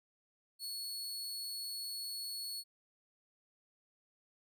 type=tone; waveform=sawtooth; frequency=4385 Hz; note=C#8; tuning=20 cents flat; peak=-37 dBFS; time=0.59-2.64 s; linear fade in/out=50 ms; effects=none